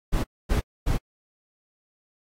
brown noise bursts, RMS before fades -22 dBFS, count 3, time 0.12-0.98 s, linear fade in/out 20 ms, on 120 ms, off 250 ms, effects AAC 48 kbps

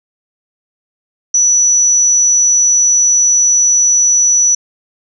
sine tone, 5920 Hz, F#8, in tune, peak -7 dBFS, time 1.34-4.55 s, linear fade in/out 5 ms, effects none

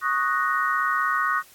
sine chord, D# minor seventh, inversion third, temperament equal, 1108.7 / 1244.5 / 1480 / 1864.7 Hz, C#6 / D#6 / F#6 / A#6, 0 / 0 / 0 / 0 cents, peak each -26 / -25 / -26 / -28 dBFS, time 0.01-1.43 s, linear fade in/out 50 ms, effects white hiss -52 dBFS RMS until 1.54 s + AAC 64 kbps

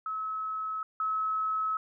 sine tone pair in turn, 1290 / 1290 Hz, E6 / E6, -38 / -38 cents, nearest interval unison, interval 0 cents, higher neither, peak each -31 / -27 dBFS, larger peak second, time 0.06-0.83 / 1-1.77 s, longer neither, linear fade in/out 2 ms, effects none

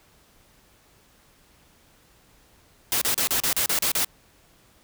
white noise bursts, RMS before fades -23 dBFS, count 9, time 2.92-4.046 s, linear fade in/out 0 ms, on 94 ms, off 35 ms, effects pink hiss -58 dBFS RMS until 4.83 s

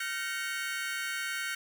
35% pulse chord, G half-diminished seventh, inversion third, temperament equal with one note detuned, 1396.9 / 1535.7 / 1864.7 / 2217 Hz, F6 / G6 / Bb6 / Db7, 0 / -36 / 0 / 0 cents, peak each -37 / -35 / -39 / -37 dBFS, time 0-1.55 s, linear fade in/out 5 ms, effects none

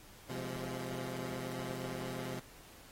15% pulse chord, F minor, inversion second, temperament equal with one note detuned, 128.86 / 174.61 / 207.7 Hz, C3 / F3 / Ab3, -26 / 0 / 0 cents, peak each -35 / -38 / -40 dBFS, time 0.29-2.4 s, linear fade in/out 10 ms, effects pink hiss -57 dBFS RMS until 2.91 s + AAC 48 kbps

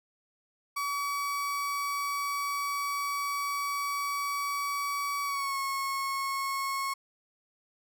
35% pulse tone with pitch glide, 1138 to 1092.9 Hz, C#6 to C#6, +45 to -25 cents, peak -28 dBFS, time 0.76-6.94 s, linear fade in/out 10 ms, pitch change -70 cents, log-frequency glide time 5.24-5.57 s, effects none

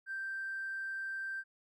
triangle tone with tanh clipping, 1568 Hz, G6, in tune, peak -36 dBFS, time 0.06-1.44 s, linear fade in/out 50 ms, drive 1 dB, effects none

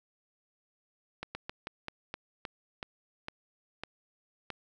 slowing click train, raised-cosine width 0.3 ms, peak -21 dBFS, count 11, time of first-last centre 1.23-4.503 s, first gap 120 ms, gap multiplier 1.21, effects none

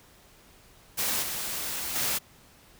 white noise with level steps, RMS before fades -28 / -33 / -28 dBFS, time 0.97-2.19 s, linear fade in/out 20 ms, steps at 1.22 / 1.95 s, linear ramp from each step 10 ms, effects pink hiss -56 dBFS RMS until 2.79 s

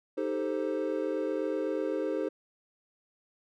triangle chord, A half-diminished seventh, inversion second, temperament equal, 311.1 / 392 / 440 / 523.3 Hz, Eb4 / G4 / A4 / C5, 0 / 0 / 0 / 0 cents, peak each -32 / -33 / -33 / -32 dBFS, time 0.17-2.29 s, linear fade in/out 10 ms, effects none

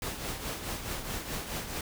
pink noise with tremolo, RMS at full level -34 dBFS, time 0.02-1.81 s, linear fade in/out 2 ms, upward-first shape triangle, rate 4.7 Hz, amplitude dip 60%, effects none

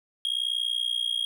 triangle tone with amplitude modulation, 3273 Hz, G#7, 26 cents flat, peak -20 dBFS, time 0.25-1.25 s, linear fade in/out 0 ms, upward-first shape sine, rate 60.6 Hz, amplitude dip 95%, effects none

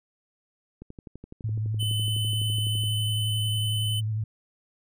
click train, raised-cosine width 3 ms, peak -28 dBFS, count 25, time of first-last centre 0.82-2.837 s, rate 11.9 Hz
sine tone with vibrato, 108.5 Hz, A2, 24 cents flat, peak -25 dBFS, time 1.44-4.24 s, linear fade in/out 5 ms, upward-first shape sine, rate 11 Hz, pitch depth 35 cents each way
square tone, 3025 Hz, F#7, 38 cents sharp, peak -29 dBFS, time 1.79-4.01 s, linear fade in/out 20 ms
effects none

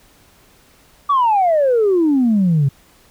sine exponential sweep, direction down, 1174.7 to 132.4 Hz, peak -10 dBFS, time 1.09-2.69 s, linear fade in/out 10 ms, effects tanh soft clip ceiling -8 dBFS + pink hiss -51 dBFS RMS until 3.1 s

